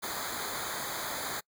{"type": "noise with comb filter", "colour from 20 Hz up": "pink", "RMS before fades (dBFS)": -36, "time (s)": [0.02, 1.41], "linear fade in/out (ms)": 20, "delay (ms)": 0.36, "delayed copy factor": -0.95, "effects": ["noise-tail reverb RT60 0.1 s tail -26 dB re dry"]}